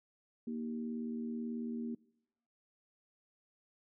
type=harmonic tone; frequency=78.3 Hz; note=D#2; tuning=11 cents sharp; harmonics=3 / 4 / 5; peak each=-37 / -48 / -48 dBFS; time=0.47-1.95 s; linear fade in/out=5 ms; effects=noise-tail reverb RT60 0.8 s tail -23 dB re dry